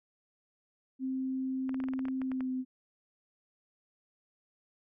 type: tone with pitch glide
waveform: sine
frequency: 262.1 to 257.4 Hz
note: C4 to C4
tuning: +3 to -28 cents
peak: -31 dBFS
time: 0.99-2.65 s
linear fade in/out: 50 ms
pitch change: -31 cents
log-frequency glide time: 2.21-2.51 s
type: clicks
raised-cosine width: 0.5 ms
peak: -29 dBFS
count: 12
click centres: 1.693 / 1.744 / 1.802 / 1.839 / 1.886 / 1.936 / 1.992 / 2.054 / 2.084 / 2.217 / 2.317 / 2.407 s
effects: none